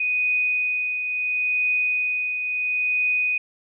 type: tone with tremolo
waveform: sine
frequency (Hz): 2489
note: D#7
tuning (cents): 0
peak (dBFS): -18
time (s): 0-3.38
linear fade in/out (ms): 5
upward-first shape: triangle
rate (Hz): 0.73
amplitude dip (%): 50
effects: none